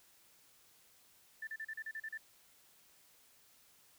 sine tone bursts, 1770 Hz, A6, 10 cents sharp, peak -40 dBFS, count 9, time 1.42-2.176 s, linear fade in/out 5 ms, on 52 ms, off 36 ms, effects white hiss -66 dBFS RMS until 3.98 s

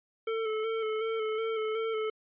square tone with vibrato, 441.5 Hz, A4, 6 cents sharp, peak -30 dBFS, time 0.27-2.1 s, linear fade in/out 5 ms, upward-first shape square, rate 2.7 Hz, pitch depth 27 cents each way, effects resampled to 8000 Hz

